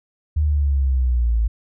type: linear sweep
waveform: sine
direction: down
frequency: 77.2 to 53.9 Hz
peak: -15 dBFS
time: 0.36-1.48 s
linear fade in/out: 10 ms
effects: none